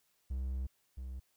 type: tone pair in turn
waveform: triangle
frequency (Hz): 65 / 64.22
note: C2 / C2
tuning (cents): -11 / -32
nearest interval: unison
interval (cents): 21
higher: first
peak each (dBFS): -32 / -38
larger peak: first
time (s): 0.3-0.67 / 0.97-1.2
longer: first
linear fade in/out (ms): 10
effects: white hiss -75 dBFS RMS until 1.36 s